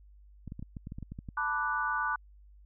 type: clicks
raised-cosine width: 5 ms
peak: -28 dBFS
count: 12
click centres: 0.477 / 0.521 / 0.594 / 0.626 / 0.768 / 0.871 / 0.921 / 0.985 / 1.027 / 1.12 / 1.189 / 1.288 s
type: chord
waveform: sine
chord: B minor seventh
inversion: third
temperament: equal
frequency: 880 / 987.8 / 1174.7 / 1480 Hz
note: A5 / B5 / D6 / F#6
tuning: 0 / 0 / 0 / 0 cents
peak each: -36 / -37 / -33 / -32 dBFS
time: 1.37-2.16 s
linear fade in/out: 5 ms
effects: added 50 Hz sine -53 dBFS peak until 2.65 s